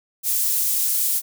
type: high-pass noise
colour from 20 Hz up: pink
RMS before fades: -21 dBFS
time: 0.23-1.22 s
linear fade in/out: 50 ms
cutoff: 11000 Hz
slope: 12 dB/octave
effects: none